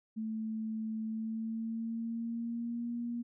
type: tone with pitch glide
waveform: sine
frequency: 220 to 237.2 Hz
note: A3 to A#3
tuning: 0 to +30 cents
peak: -34 dBFS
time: 0.16-3.23 s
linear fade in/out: 20 ms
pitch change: +130 cents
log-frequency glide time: 1.04-2.91 s
effects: none